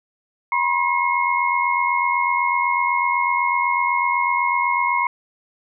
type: tone cluster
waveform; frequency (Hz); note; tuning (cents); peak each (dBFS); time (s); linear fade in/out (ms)
sine; 970 / 1058 / 2160; B5 / C6 / C#7; -31 / +19 / -45; -20 / -22 / -22; 0.52-5.07; 2
effects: none